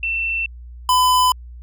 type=tone pair in turn; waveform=sine / square; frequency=2686 / 1006.1 Hz; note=E7 / B5; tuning=+32 / +32 cents; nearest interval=octave + perfect fourth; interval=1700 cents; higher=first; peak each=-19 / -13 dBFS; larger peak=second; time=0.03-0.46 / 0.89-1.32 s; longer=neither; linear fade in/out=2 ms; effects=added 60 Hz sine -34 dBFS peak until 1.62 s